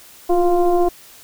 sine tone with frequency modulation, 353.1 Hz, F4, 19 cents sharp, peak -12 dBFS, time 0.29-0.89 s, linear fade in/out 10 ms, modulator 346 Hz, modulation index 1.1, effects white hiss -44 dBFS RMS until 1.23 s

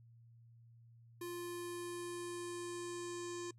square tone with low-pass filter sweep, 349.2 Hz, F4, in tune, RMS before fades -44 dBFS, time 1.21-3.51 s, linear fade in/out 5 ms, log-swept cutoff 12000 to 7300 Hz, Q 3.5, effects noise-tail reverb RT60 0.1 s tail -23 dB re dry + added 116 Hz sine -59 dBFS peak until 3.58 s

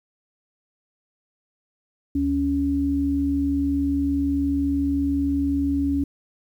sine tone pair together, 74.08 / 279.7 Hz, D2 / C#4, +16 / +16 cents, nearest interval octave + major seventh, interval 2300 cents, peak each -27 / -20 dBFS, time 2.15-6.04 s, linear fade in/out 5 ms, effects 9-bit

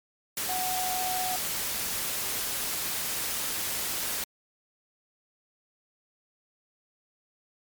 sine tone in noise, 740 Hz, F#5, in tune, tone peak -30 dBFS, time 0.49-1.36 s, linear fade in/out 2 ms, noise white, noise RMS -31 dBFS, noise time 0.37-4.24 s, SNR -2 dB, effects MP3 96 kbps

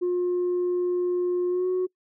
sine tone with pitch glide, 356.9 to 367.4 Hz, F4 to F#4, +38 to -12 cents, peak -20 dBFS, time 0.01-1.87 s, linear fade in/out 20 ms, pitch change +50 cents, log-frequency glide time 1.49-1.67 s, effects noise-tail reverb RT60 0.1 s tail -24 dB re dry + tanh soft clip ceiling -20 dBFS

